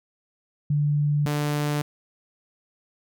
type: tone pair in turn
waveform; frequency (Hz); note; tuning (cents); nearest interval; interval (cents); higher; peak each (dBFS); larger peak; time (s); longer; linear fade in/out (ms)
sine / sawtooth; 146.83 / 147.56; D3 / D3; 0 / +9; unison; 9; second; -19; neither; 0.7-1.26 / 1.26-1.82; neither; 5
effects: none